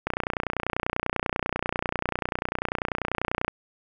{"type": "click train", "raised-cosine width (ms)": 0.5, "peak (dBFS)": -10, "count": 104, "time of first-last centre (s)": [0.07, 3.481], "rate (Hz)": 30.2, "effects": []}